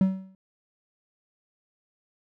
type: tone with exponential decay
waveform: triangle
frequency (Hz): 190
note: F#3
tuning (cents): +46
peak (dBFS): -13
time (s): 0.01-0.35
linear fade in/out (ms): 2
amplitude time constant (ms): 73
effects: none